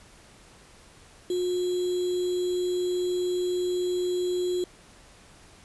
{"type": "tone with sample-and-hold", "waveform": "sine", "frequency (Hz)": 360, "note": "F#4", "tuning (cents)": -47, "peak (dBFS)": -24, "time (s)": [1.3, 4.64], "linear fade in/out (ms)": 2, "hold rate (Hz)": 3675, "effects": ["pink hiss -53 dBFS RMS until 5.64 s", "resampled to 24000 Hz"]}